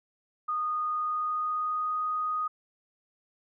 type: tone with pitch glide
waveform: sine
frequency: 1232 to 1244.2 Hz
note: D#6 to D#6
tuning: -17 to 0 cents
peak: -27 dBFS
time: 0.48-2.48 s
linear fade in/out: 10 ms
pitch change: +17 cents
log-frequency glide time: 0.91-2 s
effects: none